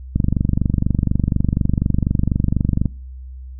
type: click train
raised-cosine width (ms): 5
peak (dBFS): -4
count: 66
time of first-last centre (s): 0.16-2.857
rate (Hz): 24.1
effects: noise-tail reverb RT60 0.4 s tail -23 dB re dry + added 64 Hz sine -31 dBFS peak until 3.59 s